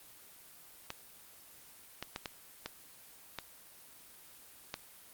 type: clicks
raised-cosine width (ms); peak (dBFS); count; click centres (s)
0.2; -20; 7; 0.904 / 2.026 / 2.161 / 2.258 / 2.66 / 3.387 / 4.741
effects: white hiss -56 dBFS RMS until 5.13 s + Opus 24 kbps